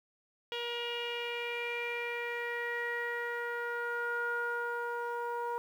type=tone with low-pass filter sweep; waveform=sawtooth; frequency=475.6 Hz; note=A#4; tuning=35 cents sharp; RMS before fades=-36 dBFS; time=0.52-5.58 s; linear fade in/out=0 ms; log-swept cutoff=3100 to 1100 Hz; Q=6.4; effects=10-bit